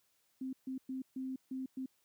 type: tone bursts at uneven times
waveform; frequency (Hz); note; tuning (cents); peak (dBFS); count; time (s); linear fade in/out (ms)
sine; 261.6; C4; 0; -37; 6; 0.41-0.53 / 0.67-0.78 / 0.89-1.02 / 1.16-1.36 / 1.51-1.66 / 1.77-1.86; 5
effects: white hiss -75 dBFS RMS until 2.04 s + high-pass 60 Hz 12 dB/octave